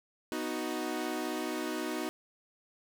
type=chord; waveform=sawtooth; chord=B major; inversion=none; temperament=equal; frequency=246.9 / 311.1 / 370 Hz; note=B3 / D#4 / F#4; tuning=0 / 0 / 0 cents; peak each=-35 / -32 / -34 dBFS; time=0.32-2.09 s; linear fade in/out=0 ms; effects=none